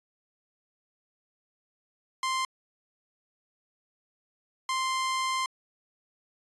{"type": "tone bursts at uneven times", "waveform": "sawtooth", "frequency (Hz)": 1046.5, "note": "C6", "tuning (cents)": 0, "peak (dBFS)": -23, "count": 2, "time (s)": [[2.23, 2.45], [4.69, 5.46]], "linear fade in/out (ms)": 2, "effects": ["resampled to 22050 Hz"]}